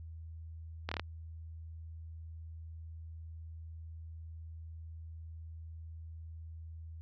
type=slowing click train; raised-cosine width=0.3 ms; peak=-19 dBFS; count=5; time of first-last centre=0.89-0.996 s; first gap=25 ms; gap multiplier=1.04; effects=added 81 Hz sine -44 dBFS peak until 7.01 s + resampled to 16000 Hz